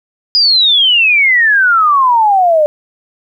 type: exponential sweep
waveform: sine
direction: down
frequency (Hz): 4978 to 587.3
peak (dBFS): -6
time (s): 0.35-2.66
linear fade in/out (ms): 0
effects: 8-bit